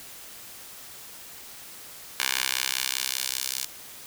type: tone with high-pass filter sweep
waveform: 10% pulse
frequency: 65.1 Hz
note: C2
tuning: 8 cents flat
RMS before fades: -29 dBFS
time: 2.2-3.65 s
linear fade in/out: 0 ms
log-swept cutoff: 2000 to 5200 Hz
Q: 0.79
effects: white hiss -44 dBFS RMS until 4.06 s